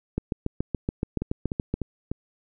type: two click trains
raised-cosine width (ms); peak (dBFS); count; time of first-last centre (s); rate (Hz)
3; -12 / -15; 12 / 4; 0.18-1.74 / 1.22-2.116; 7.05 / 3.35
effects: none